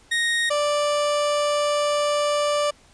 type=tone pair in turn; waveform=30% pulse; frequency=1864.7 / 587.3 Hz; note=A#6 / D5; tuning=0 / 0 cents; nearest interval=octave + minor sixth; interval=2000 cents; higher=first; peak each=-17 dBFS; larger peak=neither; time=0.11-0.5 / 0.5-2.71 s; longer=second; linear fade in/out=10 ms; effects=pink hiss -54 dBFS RMS until 2.93 s + resampled to 22050 Hz